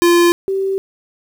square / sine tone pair in turn, 345.4 / 387 Hz, F4 / G4, -19 / -22 cents, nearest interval major second, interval 197 cents, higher second, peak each -9 / -15 dBFS, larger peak first, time 0.02-0.32 / 0.48-0.78 s, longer neither, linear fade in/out 0 ms, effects 8-bit

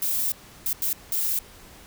violet noise bursts at uneven times, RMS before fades -25 dBFS, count 4, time 0.02-0.32 / 0.66-0.73 / 0.82-0.93 / 1.12-1.39 s, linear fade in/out 2 ms, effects pink hiss -48 dBFS RMS until 1.86 s

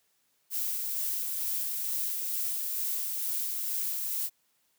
violet noise with tremolo, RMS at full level -31 dBFS, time 0.5-4.3 s, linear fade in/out 50 ms, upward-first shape sine, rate 2.2 Hz, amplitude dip 25%, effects white hiss -72 dBFS RMS until 4.78 s + high-pass 80 Hz 12 dB/octave

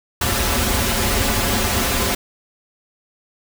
pink noise with comb filter, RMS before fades -19 dBFS, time 0.21-2.15 s, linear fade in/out 5 ms, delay 6.4 ms, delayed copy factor -1, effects none

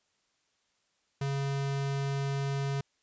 square tone, 138.59 Hz, C#3, in tune, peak -30 dBFS, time 1.21-2.81 s, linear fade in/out 5 ms, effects white hiss -74 dBFS RMS until 3.02 s + resampled to 16000 Hz

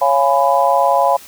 sine chord, C# dominant seventh, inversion none, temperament just, 554.4 / 693 / 831.5 / 997.9 Hz, C#5 / E#5 / G#5 / B5, 0 / -14 / +2 / +18 cents, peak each -16 dBFS, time 0.01-1.17 s, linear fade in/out 10 ms, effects white hiss -39 dBFS RMS until 1.27 s

